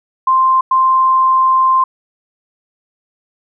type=tone bursts at uneven times; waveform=sine; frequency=1046.5 Hz; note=C6; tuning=in tune; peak=-8 dBFS; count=2; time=0.27-0.61 / 0.71-1.84 s; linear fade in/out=5 ms; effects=none